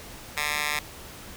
10% pulse tone with high-pass filter, 148.9 Hz, D3, 24 cents sharp, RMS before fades -28 dBFS, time 0.37-0.79 s, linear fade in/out 2 ms, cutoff 1600 Hz, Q 1.6, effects pink hiss -43 dBFS RMS until 1.36 s

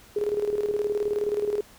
sine tone with tremolo, 415.3 Hz, G#4, in tune, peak -21 dBFS, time 0.16-1.61 s, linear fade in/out 5 ms, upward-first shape square, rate 19 Hz, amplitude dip 60%, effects pink hiss -52 dBFS RMS until 1.78 s

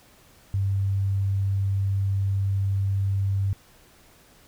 sine tone, 98 Hz, G2, in tune, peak -21 dBFS, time 0.54-3.53 s, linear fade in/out 0 ms, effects pink hiss -55 dBFS RMS until 4.47 s

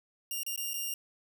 5% pulse tone with dropouts, 2818 Hz, F7, 15 cents sharp, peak -24 dBFS, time 0.31-0.94 s, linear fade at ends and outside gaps 2 ms, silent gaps 0.433-0.464 / 0.561-0.576 / 0.734-0.74 s, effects none

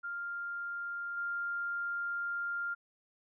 sine tone with level steps, 1398 Hz, F6, 1 cent sharp, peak -36 / -33 dBFS, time 0.03-2.75 s, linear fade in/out 20 ms, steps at 1.17 s, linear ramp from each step 5 ms, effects none

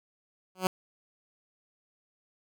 10% pulse tone with exponential growth, 185.6 Hz, F#3, 6 cents sharp, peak -13 dBFS, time 0.55-0.67 s, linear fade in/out 2 ms, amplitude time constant 24 ms, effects none

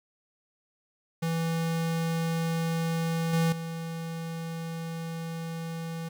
square tone with level steps, 164.81 Hz, E3, in tune, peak -27 / -23 / -34 dBFS, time 1.22-6.09 s, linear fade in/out 10 ms, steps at 3.33 / 3.52 s, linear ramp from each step 5 ms, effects 10-bit

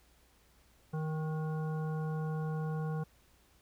harmonic tone with a mistuned harmonic, 156.3 Hz, D#3, 8 cents sharp, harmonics 1 / 3 / 5 / 7 / 9, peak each -33 / -43 / -47 / -50 / -52 dBFS, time 0.93-3.04 s, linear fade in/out 10 ms, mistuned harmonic 9, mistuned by +34 cents, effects added 60 Hz sine -67 dBFS peak until 3.61 s + pink hiss -67 dBFS RMS until 3.61 s

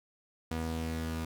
sawtooth tone pair together, 80.86 / 242.3 Hz, E2 / B3, -33 / -33 cents, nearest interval octave + perfect fifth, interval 1900 cents, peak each -31 / -35 dBFS, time 0.51-1.25 s, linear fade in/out 5 ms, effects none

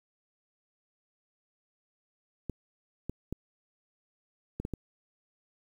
clicks, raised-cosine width 3 ms, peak -21 dBFS, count 6, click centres 2.497 / 3.096 / 3.326 / 4.6 / 4.651 / 4.737 s, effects 9-bit

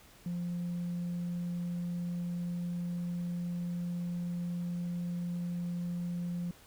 sine tone, 174.61 Hz, F3, in tune, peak -31 dBFS, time 0.26-6.51 s, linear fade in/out 2 ms, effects tanh soft clip ceiling -31 dBFS + pink hiss -58 dBFS RMS until 6.66 s

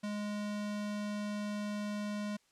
square tone, 207.7 Hz, G#3, in tune, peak -36 dBFS, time 0.03-2.37 s, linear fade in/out 10 ms, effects white hiss -71 dBFS RMS until 2.51 s + low-pass 8000 Hz 12 dB/octave

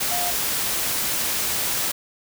sine tone in noise, 707 Hz, F5, 21 cents sharp, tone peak -27 dBFS, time 0.11-0.31 s, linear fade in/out 10 ms, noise white, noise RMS -24 dBFS, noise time 0-1.92 s, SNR -6 dB, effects none

